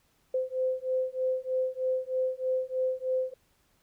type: beating tone pair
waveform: sine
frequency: 514 / 517.2 Hz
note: C5 / C5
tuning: -31 / -20 cents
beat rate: 3.2 Hz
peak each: -30 dBFS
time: 0.34-3.34 s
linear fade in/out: 5 ms
effects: pink hiss -69 dBFS RMS until 3.82 s